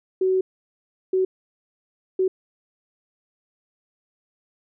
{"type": "tone bursts at uneven times", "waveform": "sine", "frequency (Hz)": 375.4, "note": "F#4", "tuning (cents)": 25, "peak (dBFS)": -17, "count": 3, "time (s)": [[0.21, 0.41], [1.13, 1.25], [2.19, 2.28]], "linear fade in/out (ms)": 5, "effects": []}